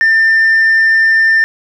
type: tone with tanh clipping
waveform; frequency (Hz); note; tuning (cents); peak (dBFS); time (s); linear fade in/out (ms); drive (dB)
triangle; 1794; A6; +33; -7; 0.01-1.44; 0; 6
effects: none